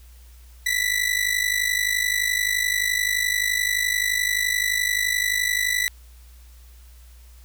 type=ring-modulated tone; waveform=sawtooth; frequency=1975.5 Hz; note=B6; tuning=in tune; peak=-14 dBFS; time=0.66-5.88 s; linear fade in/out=0 ms; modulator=25.8 Hz; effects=added 60 Hz sine -44 dBFS peak until 7.44 s + white hiss -56 dBFS RMS until 7.44 s